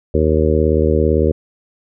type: harmonic tone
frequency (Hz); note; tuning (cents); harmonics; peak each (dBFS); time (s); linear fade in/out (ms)
77.78; D#2; 0; 1 / 2 / 3 / 4 / 5 / 6 / 7; -16 / -22 / -21 / -21 / -18 / -18 / -22; 0.14-1.32; 5
effects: none